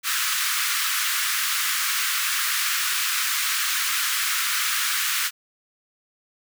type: high-pass noise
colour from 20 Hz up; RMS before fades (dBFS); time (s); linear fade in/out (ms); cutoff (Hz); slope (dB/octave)
pink; -24; 0.03-5.31; 50; 1200; 48
effects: none